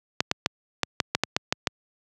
clicks, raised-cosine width 0.2 ms, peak -3 dBFS, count 10, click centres 0.205 / 0.314 / 0.461 / 0.833 / 1.002 / 1.15 / 1.236 / 1.365 / 1.525 / 1.672 s, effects high-pass 100 Hz 12 dB/octave

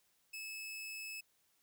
sawtooth tone, 2600 Hz, E7, 24 cents flat, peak -40 dBFS, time 0.33-1.21 s, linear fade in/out 10 ms, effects white hiss -75 dBFS RMS until 1.62 s

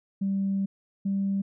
sine tone pair in turn, 195.5 / 196.45 Hz, G3 / G3, -4 / +4 cents, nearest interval unison, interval 8 cents, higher second, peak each -23 dBFS, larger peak neither, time 0.21-0.66 / 1.05-1.42 s, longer first, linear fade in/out 10 ms, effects tanh soft clip ceiling -19 dBFS

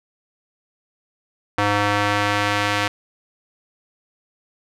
square tone with band-pass filter sweep, 102.8 Hz, G#2, 17 cents flat, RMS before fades -20 dBFS, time 1.58-2.88 s, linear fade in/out 5 ms, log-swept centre 1300 to 2200 Hz, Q 0.8, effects none

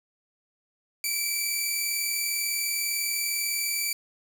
10% pulse tone pair together, 2301 / 2341 Hz, D7 / D7, -36 / -6 cents, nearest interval unison, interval 30 cents, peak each -20 dBFS, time 1.04-3.93 s, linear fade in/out 2 ms, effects 8-bit

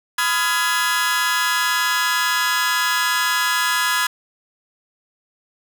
sawtooth chord, F half-diminished seventh, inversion second, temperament just, 1005.8 / 1257.2 / 1396.9 / 1676.3 Hz, Cb6 / Eb6 / F6 / Ab6, +31 / +18 / 0 / +16 cents, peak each -19 / -22 / -22 / -17 dBFS, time 0.18-4.07 s, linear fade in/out 5 ms, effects none

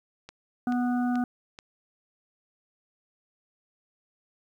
click train, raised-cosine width 0.2 ms, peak -25 dBFS, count 4, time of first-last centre 0.29-1.589 s, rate 2.31 Hz
harmonic tone, 246 Hz, B3, 7 cents flat, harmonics 1 / 3 / 5 / 6, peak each -24 / -33 / -42 / -40 dBFS, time 0.67-1.24 s, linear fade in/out 2 ms
effects 10-bit

